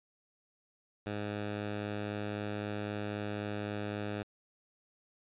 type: tone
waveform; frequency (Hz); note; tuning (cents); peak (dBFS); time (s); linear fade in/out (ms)
10% pulse; 103.83; G#2; 0; -27; 1.06-4.23; 5
effects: resampled to 8000 Hz